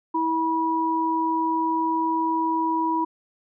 sine tone pair together, 324.2 / 972 Hz, E4 / B5, -29 / -28 cents, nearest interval octave + perfect fifth, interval 1901 cents, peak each -25 / -22 dBFS, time 0.14-3.05 s, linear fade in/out 10 ms, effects none

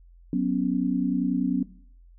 sine chord, F# suspended fourth, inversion none, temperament equal, 185 / 246.9 / 277.2 Hz, F#3 / B3 / C#4, 0 / 0 / 0 cents, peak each -26 dBFS, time 0.33-1.63 s, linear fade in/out 2 ms, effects noise-tail reverb RT60 0.5 s tail -17 dB re dry + added 43 Hz sine -49 dBFS peak until 2.18 s

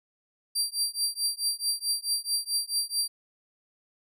25% pulse tone with tremolo, 4712 Hz, D8, 5 cents sharp, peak -18 dBFS, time 0.55-3.08 s, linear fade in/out 10 ms, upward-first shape triangle, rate 4.6 Hz, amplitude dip 100%, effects none

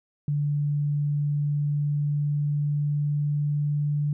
sine tone with pitch glide, 146 to 146.85 Hz, D3 to D3, -10 to 0 cents, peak -22 dBFS, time 0.28-4.13 s, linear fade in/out 2 ms, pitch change +10 cents, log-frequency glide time 1.27-3.93 s, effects none

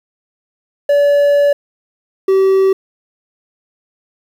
triangle tone pair in turn, 574 / 384.3 Hz, D5 / G4, -40 / -34 cents, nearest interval perfect fifth, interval 694 cents, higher first, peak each -6 dBFS, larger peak neither, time 0.89-1.53 / 2.28-2.73 s, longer first, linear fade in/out 5 ms, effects 7-bit

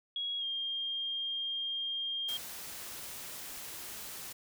sine tone with pitch glide, 3314 to 3212 Hz, G#7 to G7, -4 to +41 cents, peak -33 dBFS, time 0.16-2.37 s, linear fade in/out 2 ms, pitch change -55 cents, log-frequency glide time 0.39-0.44 s
white noise, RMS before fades -44 dBFS, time 2.28-4.33 s, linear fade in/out 10 ms
effects none

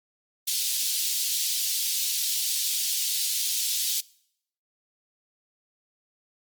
pink high-pass noise, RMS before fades -27 dBFS, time 0.47-4.01 s, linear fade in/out 10 ms, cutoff 3500 Hz, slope 24 dB/octave, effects noise-tail reverb RT60 0.7 s tail -23 dB re dry + Opus 32 kbps

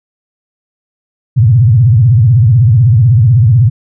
sine tone with vibrato, 116.54 Hz, A#2, in tune, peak -3 dBFS, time 1.36-3.7 s, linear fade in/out 20 ms, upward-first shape sine, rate 16 Hz, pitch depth 270 cents each way, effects none

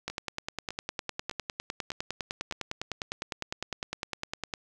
two click trains, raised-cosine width 0.2 ms, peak -15 / -21 dBFS, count 45 / 5, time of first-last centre 0.08-4.538 / 0.1-2.524 s, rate 9.87 / 1.65 Hz, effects none

